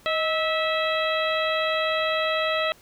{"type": "harmonic tone with a mistuned harmonic", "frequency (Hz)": 652, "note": "E5", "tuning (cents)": -19, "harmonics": [1, 2, 3, 4, 5, 6], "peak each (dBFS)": [-25, -28, -30, -31, -32, -33], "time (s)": [0.06, 2.72], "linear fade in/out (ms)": 0, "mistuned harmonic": 1, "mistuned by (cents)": -62, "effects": ["pink hiss -54 dBFS RMS until 2.81 s"]}